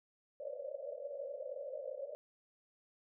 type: band-pass noise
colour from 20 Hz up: white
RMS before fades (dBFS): -44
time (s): 0.4-2.15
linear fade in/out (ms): 0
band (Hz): 510 to 590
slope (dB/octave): 96
effects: none